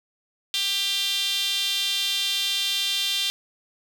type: tone with high-pass filter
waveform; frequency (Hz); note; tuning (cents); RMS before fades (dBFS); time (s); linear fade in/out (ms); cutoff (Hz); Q
sawtooth; 395.5; G4; +15; -25; 0.54-3.3; 0; 3400; 5.1
effects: none